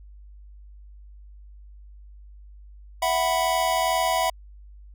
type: chord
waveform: square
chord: E suspended second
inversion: none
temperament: just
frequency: 659.3 / 741.7 / 988.9 Hz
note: E5 / F#5 / B5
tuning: 0 / +4 / +2 cents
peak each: -26 dBFS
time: 3.02-4.3 s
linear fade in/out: 5 ms
effects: added 50 Hz sine -43 dBFS peak until 4.94 s